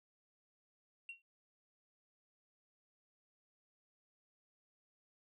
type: tone with exponential decay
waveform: sine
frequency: 2742 Hz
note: F7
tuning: 32 cents flat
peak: -40 dBFS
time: 1.09-1.22 s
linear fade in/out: 2 ms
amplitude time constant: 28 ms
effects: tanh soft clip ceiling -41 dBFS